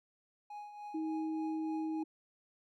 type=tone with tremolo; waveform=triangle; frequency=830.6 Hz; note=G#5; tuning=in tune; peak=-40 dBFS; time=0.5-2.03 s; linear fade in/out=5 ms; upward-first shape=triangle; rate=3.4 Hz; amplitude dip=60%
type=tone; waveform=sine; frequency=316.7 Hz; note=D#4; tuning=31 cents sharp; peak=-34 dBFS; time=0.94-2.04 s; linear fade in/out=10 ms
effects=none